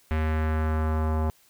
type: tone with low-pass filter sweep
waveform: square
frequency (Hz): 78.4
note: D#2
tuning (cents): +14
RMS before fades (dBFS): -25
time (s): 0.11-1.3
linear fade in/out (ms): 0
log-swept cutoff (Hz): 2200 to 950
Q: 1.8
effects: white hiss -60 dBFS RMS until 1.49 s